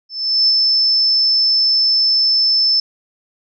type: tone with ADSR envelope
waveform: sine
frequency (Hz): 5274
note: E8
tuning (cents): 0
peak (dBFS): -9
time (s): 0.09-2.8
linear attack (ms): 390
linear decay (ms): 36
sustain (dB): -2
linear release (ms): 3
effects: none